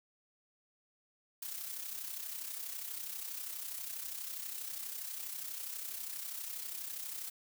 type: noise with amplitude modulation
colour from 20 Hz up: blue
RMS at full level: -40 dBFS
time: 1.42-7.3 s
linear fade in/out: 5 ms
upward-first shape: sine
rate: 32.3 Hz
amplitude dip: 55%
effects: none